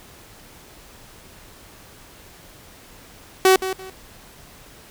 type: tone with echo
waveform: sawtooth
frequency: 377.6 Hz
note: F#4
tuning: 35 cents sharp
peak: -7 dBFS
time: 3.45-3.56 s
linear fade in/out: 2 ms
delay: 170 ms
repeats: 2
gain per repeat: -12 dB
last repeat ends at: 3.9 s
effects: pink hiss -46 dBFS RMS until 4.9 s